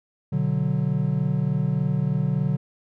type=chord; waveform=triangle; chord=B minor; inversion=none; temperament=equal; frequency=123.47 / 146.83 / 185 Hz; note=B2 / D3 / F#3; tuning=0 / 0 / 0 cents; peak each=-25 / -21 / -24 dBFS; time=0.32-2.57 s; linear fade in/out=10 ms; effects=none